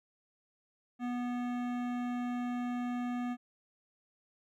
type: tone with hard clipping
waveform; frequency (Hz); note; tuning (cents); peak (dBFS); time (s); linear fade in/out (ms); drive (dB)
sine; 244.7; B3; -16; -35; 0.99-3.37; 50; 16
effects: none